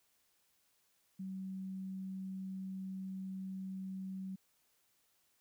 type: tone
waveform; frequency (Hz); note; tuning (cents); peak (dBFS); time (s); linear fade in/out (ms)
sine; 190; F#3; +46; -40; 1.19-4.36; 10
effects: white hiss -75 dBFS RMS until 5.4 s